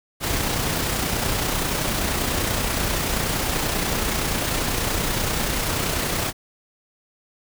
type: noise with amplitude modulation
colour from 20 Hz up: pink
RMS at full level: -22 dBFS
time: 0.2-6.33 s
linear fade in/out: 50 ms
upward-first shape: sine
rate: 30.4 Hz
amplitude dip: 35%
effects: none